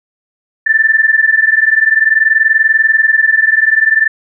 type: tone pair together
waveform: sine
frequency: 1760 / 1780.5 Hz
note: A6 / A6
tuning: 0 / +20 cents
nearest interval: unison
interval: 20 cents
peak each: -10 dBFS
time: 0.66-4.08 s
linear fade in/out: 10 ms
effects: none